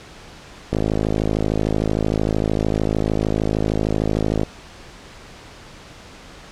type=click train; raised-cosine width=2 ms; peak=-6 dBFS; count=198; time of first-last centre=0.73-4.433 s; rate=53.2 Hz; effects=pink hiss -41 dBFS RMS until 6.51 s + low-pass 6000 Hz 12 dB/octave